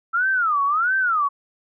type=tone with vibrato; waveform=sine; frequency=1318.5 Hz; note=E6; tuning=in tune; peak=-17 dBFS; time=0.13-1.29 s; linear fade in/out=20 ms; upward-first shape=sine; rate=1.5 Hz; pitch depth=290 cents each way; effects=none